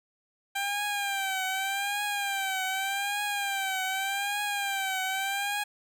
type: tone with vibrato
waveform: 15% pulse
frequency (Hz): 789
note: G5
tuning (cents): +11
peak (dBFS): -22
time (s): 0.55-5.64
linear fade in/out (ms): 10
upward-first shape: triangle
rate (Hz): 0.84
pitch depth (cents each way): 86
effects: none